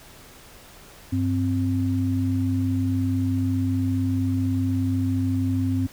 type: tone pair together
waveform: sine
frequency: 98.3 / 261.7 Hz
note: G2 / C4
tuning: +5 / 0 cents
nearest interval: octave + perfect fourth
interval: 1695 cents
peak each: -23 dBFS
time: 1.12-5.87 s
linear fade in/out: 10 ms
effects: pink hiss -47 dBFS RMS until 5.92 s